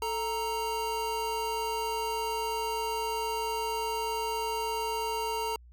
square tone pair together, 440 / 931.6 Hz, A4 / A#5, 0 / -1 cents, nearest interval octave + minor second, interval 1299 cents, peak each -35 / -32 dBFS, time 0.02-5.56 s, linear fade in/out 2 ms, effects added 60 Hz sine -50 dBFS peak until 5.72 s

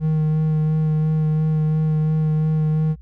triangle tone with vibrato, 155.56 Hz, D#3, in tune, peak -14 dBFS, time 0-2.96 s, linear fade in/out 50 ms, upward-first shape sine, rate 2.9 Hz, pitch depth 14 cents each way, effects added 60 Hz sine -39 dBFS peak until 3.01 s

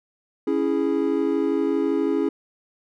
triangle chord, C# minor, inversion none, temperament equal, 277.2 / 329.6 / 415.3 Hz, C#4 / E4 / G#4, 0 / 0 / 0 cents, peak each -22 dBFS, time 0.47-2.29 s, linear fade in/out 5 ms, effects none

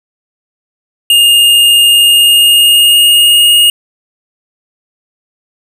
square tone with pitch glide, 2831 to 2859 Hz, F7 to F7, +23 to +40 cents, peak -4 dBFS, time 1.1-3.7 s, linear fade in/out 2 ms, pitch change +17 cents, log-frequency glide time 1.86-3.58 s, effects none

